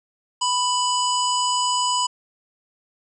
harmonic tone, 992 Hz, B5, 7 cents sharp, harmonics 1 / 3 / 5 / 7 / 8, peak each -21 / -26 / -28 / -29 / -30 dBFS, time 0.41-2.07 s, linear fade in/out 10 ms, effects none

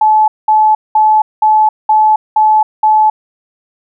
sine tone bursts, 862 Hz, A5, 36 cents flat, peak -5 dBFS, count 7, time 0.01-3.1 s, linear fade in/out 5 ms, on 270 ms, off 200 ms, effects none

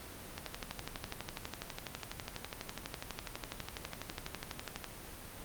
click train, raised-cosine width 0.2 ms, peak -21 dBFS, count 55, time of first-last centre 0.38-4.843 s, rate 12.1 Hz, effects pink hiss -48 dBFS RMS until 5.44 s + Opus 32 kbps

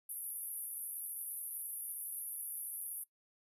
pink band-pass noise, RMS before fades -43 dBFS, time 0.09-3.04 s, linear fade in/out 5 ms, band 10000 to 13000 Hz, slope 96 dB/octave, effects noise-tail reverb RT60 0.1 s tail -20 dB re dry + resampled to 32000 Hz

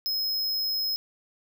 square tone, 5130 Hz, E8, 48 cents flat, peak -26 dBFS, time 0.06-0.96 s, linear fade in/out 0 ms, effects none

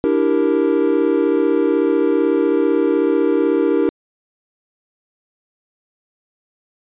triangle chord, E half-diminished seventh, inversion third, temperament equal, 293.7 / 329.6 / 392 / 466.2 Hz, D4 / E4 / G4 / Bb4, 0 / 0 / 0 / 0 cents, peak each -17 dBFS, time 0.04-3.89 s, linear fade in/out 0 ms, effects resampled to 8000 Hz

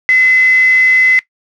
sine tone with quantisation, 2033 Hz, B6, 50 cents sharp, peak -6 dBFS, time 0.09-1.19 s, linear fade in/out 0 ms, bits 3, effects noise-tail reverb RT60 0.1 s tail -18 dB re dry + low-pass 5000 Hz 12 dB/octave

